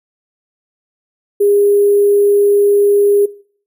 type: tone with sample-and-hold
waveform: sine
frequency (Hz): 406.4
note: G#4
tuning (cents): -38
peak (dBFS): -8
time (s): 1.4-3.26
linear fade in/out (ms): 10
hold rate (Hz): 11025
effects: noise-tail reverb RT60 0.5 s tail -20 dB re dry